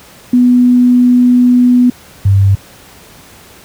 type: tone pair in turn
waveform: sine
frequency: 246.9 / 98.27 Hz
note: B3 / G2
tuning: 0 / +5 cents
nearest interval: octave + major third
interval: 1595 cents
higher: first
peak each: -4 dBFS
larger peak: neither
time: 0.33-1.9 / 2.25-2.55 s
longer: first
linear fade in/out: 5 ms
effects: pink hiss -38 dBFS RMS until 3.64 s + high-pass 60 Hz 12 dB/octave